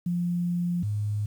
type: tone pair in turn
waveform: sine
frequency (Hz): 174.9 / 104.36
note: F3 / G#2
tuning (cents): +3 / +9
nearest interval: major sixth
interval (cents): 894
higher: first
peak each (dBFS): -24 / -25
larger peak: first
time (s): 0.06-0.83 / 0.83-1.26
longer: first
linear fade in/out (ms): 5
effects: 9-bit